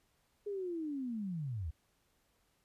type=linear sweep; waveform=sine; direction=down; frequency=417.6 to 69.3 Hz; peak=-36 dBFS; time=0.46-1.71 s; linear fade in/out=10 ms; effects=pink hiss -75 dBFS RMS until 2.64 s + resampled to 32000 Hz